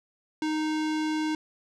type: tone with low-pass filter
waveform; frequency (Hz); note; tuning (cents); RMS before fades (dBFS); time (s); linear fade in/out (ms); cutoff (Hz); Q
square; 310; D#4; -6; -28; 0.42-1.35; 2; 5600; 0.85
effects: none